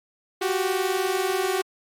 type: tone pair together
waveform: sawtooth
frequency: 366.8 / 387 Hz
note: F#4 / G4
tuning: -15 / -22 cents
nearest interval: minor second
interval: 93 cents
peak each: -21 dBFS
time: 0.41-1.62 s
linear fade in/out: 10 ms
effects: MP3 64 kbps